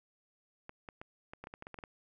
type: clicks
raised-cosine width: 0.5 ms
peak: -30 dBFS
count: 12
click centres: 0.694 / 0.888 / 1.015 / 1.335 / 1.44 / 1.471 / 1.539 / 1.624 / 1.669 / 1.743 / 1.788 / 1.838 s
effects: none